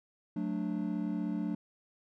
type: chord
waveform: triangle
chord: D major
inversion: first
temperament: equal with one note detuned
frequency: 183.72 / 220 / 293.7 Hz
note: F#3 / A3 / D4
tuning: -12 / 0 / 0 cents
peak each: -34 dBFS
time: 0.36-1.55 s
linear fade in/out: 5 ms
effects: none